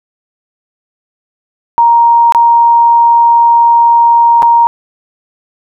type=tone with dropouts; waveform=sine; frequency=936 Hz; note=A#5; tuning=7 cents sharp; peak=-3 dBFS; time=1.78-4.67 s; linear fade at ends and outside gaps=0 ms; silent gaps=2.323-2.348 / 4.422-4.429 s; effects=none